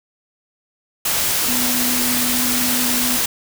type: tone in noise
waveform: sine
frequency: 246.9 Hz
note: B3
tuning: in tune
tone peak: -23 dBFS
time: 1.48-3.17 s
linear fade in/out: 5 ms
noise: white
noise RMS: -19 dBFS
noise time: 1.05-3.26 s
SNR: -7 dB
effects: none